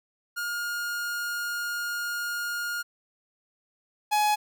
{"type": "tone pair in turn", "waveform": "45% pulse", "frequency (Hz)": [1421, 841.5], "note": ["F6", "G#5"], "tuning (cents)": [30, 23], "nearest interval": "major sixth", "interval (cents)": 907, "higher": "first", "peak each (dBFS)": [-29, -21], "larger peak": "second", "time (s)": [[0.36, 2.83], [4.11, 4.36]], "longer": "first", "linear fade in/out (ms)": 20, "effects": []}